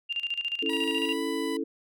sine tone with tremolo, 2794 Hz, F7, in tune, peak -26 dBFS, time 0.09-1.14 s, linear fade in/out 20 ms, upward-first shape square, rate 14 Hz, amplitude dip 75%
sine chord, A major, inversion first, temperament equal, 277.2 / 329.6 / 440 Hz, C#4 / E4 / A4, 0 / 0 / 0 cents, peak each -32 dBFS, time 0.62-1.64 s, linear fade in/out 10 ms
15% pulse tone with pitch glide, 962 to 994.8 Hz, B5 to B5, -46 to +12 cents, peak -29 dBFS, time 0.69-1.57 s, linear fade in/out 5 ms, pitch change +58 cents, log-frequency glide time 0.93-1.24 s
effects none

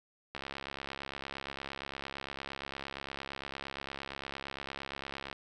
click train, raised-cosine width 0.3 ms, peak -23 dBFS, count 343, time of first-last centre 0.35-5.328 s, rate 68.7 Hz, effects none

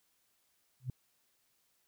sine tone with exponential growth, 127.4 Hz, C3, 46 cents flat, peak -30 dBFS, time 0.8-0.9 s, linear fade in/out 2 ms, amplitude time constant 21 ms, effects white hiss -75 dBFS RMS until 1.87 s

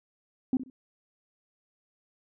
sine tone with echo, 258.9 Hz, C4, 18 cents flat, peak -20 dBFS, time 0.53-0.57 s, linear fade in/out 2 ms, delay 65 ms, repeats 2, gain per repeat -14 dB, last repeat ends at 0.7 s, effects tanh soft clip ceiling -18 dBFS

